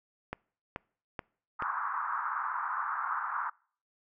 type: click train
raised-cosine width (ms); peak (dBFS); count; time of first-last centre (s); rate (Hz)
0.5; -20; 4; 0.33-1.623; 2.32
type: band-pass noise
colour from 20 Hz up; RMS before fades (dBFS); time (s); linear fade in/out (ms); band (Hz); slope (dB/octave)
white; -34; 1.59-3.5; 10; 960 to 1400; 48
effects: noise-tail reverb RT60 0.5 s tail -26 dB re dry